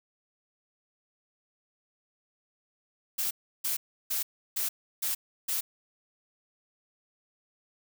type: noise bursts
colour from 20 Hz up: blue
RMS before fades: -30 dBFS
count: 6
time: 3.18-5.61 s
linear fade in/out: 10 ms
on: 130 ms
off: 330 ms
effects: none